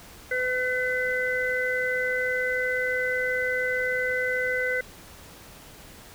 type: harmonic tone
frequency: 505 Hz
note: B4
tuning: 39 cents sharp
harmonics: 1 / 3 / 4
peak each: -28 / -28 / -28 dBFS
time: 0.31-4.81 s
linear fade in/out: 5 ms
effects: pink hiss -47 dBFS RMS until 6.14 s